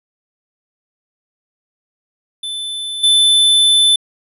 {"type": "tone with level steps", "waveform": "square", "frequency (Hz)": 3520, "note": "A7", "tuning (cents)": 0, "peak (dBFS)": [-22, -9], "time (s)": [2.43, 3.96], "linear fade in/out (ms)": 5, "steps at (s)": 3.03, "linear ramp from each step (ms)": 10, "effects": ["resampled to 32000 Hz"]}